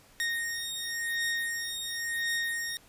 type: beating tone pair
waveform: sawtooth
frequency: 1856 / 1856.94 Hz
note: A#6 / A#6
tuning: -8 / -7 cents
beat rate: 0.94 Hz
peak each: -30 dBFS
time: 0.2-2.77 s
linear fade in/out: 0 ms
effects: pink hiss -58 dBFS RMS until 2.88 s + resampled to 32000 Hz